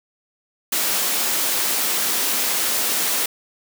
white high-pass noise, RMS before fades -21 dBFS, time 0.72-3.26 s, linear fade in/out 5 ms, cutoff 190 Hz, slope 24 dB/octave, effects none

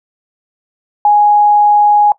sine tone, 830.6 Hz, G#5, in tune, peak -5 dBFS, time 1.05-2.12 s, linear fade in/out 2 ms, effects noise-tail reverb RT60 0.1 s tail -18 dB re dry

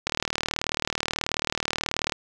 click train, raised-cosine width 0.2 ms, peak -7 dBFS, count 80, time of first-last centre 0.07-2.122 s, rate 38.5 Hz, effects none

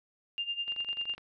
sine tone with tremolo, 2802 Hz, F7, 5 cents sharp, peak -29 dBFS, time 0.38-1.15 s, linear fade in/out 0 ms, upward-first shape sine, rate 10 Hz, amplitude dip 80%
click train, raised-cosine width 0.3 ms, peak -33 dBFS, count 13, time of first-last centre 0.68-1.18 s, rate 24 Hz
effects none

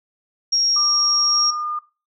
sine tone, 5588 Hz, F8, in tune, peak -15 dBFS, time 0.52-1.51 s, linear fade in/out 10 ms
sine tone with pitch glide, 1190 to 1213.6 Hz, D6 to D#6, +22 to -44 cents, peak -23 dBFS, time 0.76-1.79 s, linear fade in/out 5 ms, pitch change +34 cents, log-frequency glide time 1.25-1.53 s
effects noise-tail reverb RT60 0.3 s tail -17 dB re dry

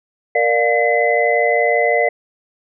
sine tone cluster, 465.6 / 591 / 703 / 2028 Hz, A#4 / D5 / F5 / B6, -2 / +11 / +11 / +45 cents, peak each -18 dBFS, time 0.35-2.09 s, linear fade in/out 5 ms, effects none

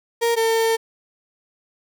35% pulse tone pair in turn, 466.2 / 451.9 Hz, A#4 / A4, 0 / +46 cents, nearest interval minor second, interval 54 cents, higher first, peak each -15 dBFS, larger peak neither, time 0.21-0.36 / 0.36-0.77 s, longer second, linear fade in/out 20 ms, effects none

